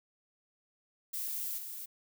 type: noise with level steps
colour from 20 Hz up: violet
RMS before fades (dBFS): -37 / -43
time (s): 1.13-1.86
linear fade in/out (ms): 10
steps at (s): 1.57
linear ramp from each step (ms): 20
effects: none